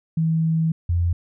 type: tone pair in turn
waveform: sine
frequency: 161.7 / 86.3 Hz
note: E3 / F2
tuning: -33 / -20 cents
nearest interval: major seventh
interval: 1087 cents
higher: first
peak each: -17 dBFS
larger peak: neither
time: 0.17-0.72 / 0.89-1.13 s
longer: first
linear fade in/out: 5 ms
effects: none